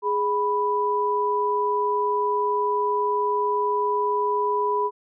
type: tone pair together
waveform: sine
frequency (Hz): 415.3 / 987.8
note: G#4 / B5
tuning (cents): 0 / 0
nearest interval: octave + minor third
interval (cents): 1500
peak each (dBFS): -24 / -22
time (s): 0.02-4.91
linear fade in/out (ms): 50
effects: none